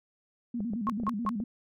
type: tone with vibrato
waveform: sine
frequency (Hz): 220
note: A3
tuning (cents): 0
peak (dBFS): -30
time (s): 0.54-1.44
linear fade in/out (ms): 5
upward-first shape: square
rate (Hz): 9.2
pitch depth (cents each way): 140
type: clicks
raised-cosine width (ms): 2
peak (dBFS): -28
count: 8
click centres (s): 0.605 / 0.735 / 0.889 / 1 / 1.035 / 1.079 / 1.251 / 1.402
type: tone bursts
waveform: sine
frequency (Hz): 1083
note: C#6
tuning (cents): -41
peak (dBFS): -26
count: 3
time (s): 0.87-1.291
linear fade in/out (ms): 0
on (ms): 27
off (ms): 170
effects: none